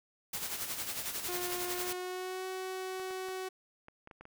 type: noise with tremolo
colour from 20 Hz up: white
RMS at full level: -36 dBFS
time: 0.33-1.93 s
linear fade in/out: 5 ms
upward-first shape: sine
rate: 11 Hz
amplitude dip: 55%
type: tone with pitch glide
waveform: sawtooth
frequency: 357.4 to 374.7 Hz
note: F4 to F#4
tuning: +40 to +22 cents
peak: -33 dBFS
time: 1.28-3.49 s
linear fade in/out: 10 ms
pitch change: +82 cents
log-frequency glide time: 1.71-2.46 s
type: clicks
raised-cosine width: 0.5 ms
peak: -35 dBFS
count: 8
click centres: 2.998 / 3.108 / 3.286 / 3.884 / 4.074 / 4.112 / 4.21 / 4.254 s
effects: none